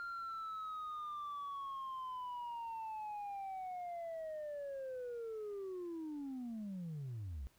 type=linear sweep; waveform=sine; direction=down; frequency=1396.9 to 58.9 Hz; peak=-39 dBFS; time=0-7.47 s; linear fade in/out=0 ms; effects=tanh soft clip ceiling -40 dBFS + pink hiss -71 dBFS RMS until 7.58 s